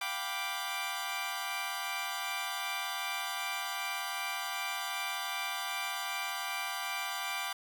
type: chord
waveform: 15% pulse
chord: G dominant seventh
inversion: third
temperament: equal with one note detuned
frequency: 704.9 / 784 / 987.8 / 1174.7 Hz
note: F5 / G5 / B5 / D6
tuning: +16 / 0 / 0 / 0 cents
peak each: -36 / -33 / -35 / -32 dBFS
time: 0.01-7.53 s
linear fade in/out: 5 ms
effects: none